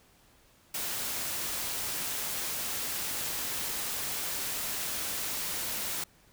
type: noise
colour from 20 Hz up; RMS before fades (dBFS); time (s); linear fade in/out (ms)
white; -34; 0.74-6.04; 5
effects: pink hiss -62 dBFS RMS until 6.32 s